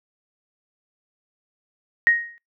sine tone with exponential decay, 1873 Hz, A#6, 8 cents sharp, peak -10 dBFS, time 2.07-2.38 s, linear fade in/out 0 ms, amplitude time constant 67 ms, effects noise-tail reverb RT60 0.2 s tail -25 dB re dry

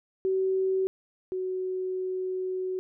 sine tone pair in turn, 379.6 / 372 Hz, F#4 / F#4, +44 / +9 cents, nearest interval unison, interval 35 cents, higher first, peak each -23 / -28 dBFS, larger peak first, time 0.25-0.87 / 1.32-2.79 s, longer second, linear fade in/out 0 ms, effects none

